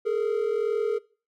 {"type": "tone pair together", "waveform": "triangle", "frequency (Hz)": [417.2, 459.2], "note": ["G#4", "A#4"], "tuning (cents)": [8, -26], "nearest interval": "major second", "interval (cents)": 166, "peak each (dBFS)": [-23, -23], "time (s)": [0.05, 0.99], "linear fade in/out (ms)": 20, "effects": ["noise-tail reverb RT60 0.4 s tail -22 dB re dry", "tanh soft clip ceiling -15 dBFS"]}